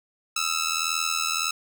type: ring-modulated tone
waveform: 10% pulse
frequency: 1313 Hz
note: E6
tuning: 7 cents flat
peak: -13 dBFS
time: 0.36-1.51 s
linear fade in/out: 5 ms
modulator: 40.8 Hz
effects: none